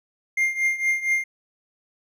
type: tone with tremolo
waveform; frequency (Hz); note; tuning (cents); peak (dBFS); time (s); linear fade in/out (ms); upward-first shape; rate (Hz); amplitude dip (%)
triangle; 2111; C7; +15; -15; 0.37-1.24; 5; triangle; 4.3; 85
effects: none